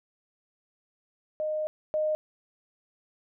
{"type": "tone pair in turn", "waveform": "sine", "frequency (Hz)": [616, 616], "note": ["D#5", "D#5"], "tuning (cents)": [-17, -17], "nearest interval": "unison", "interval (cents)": 0, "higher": "neither", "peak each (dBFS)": [-27, -24], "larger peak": "second", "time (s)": [[1.4, 1.67], [1.94, 2.15]], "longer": "first", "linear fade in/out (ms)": 0, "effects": []}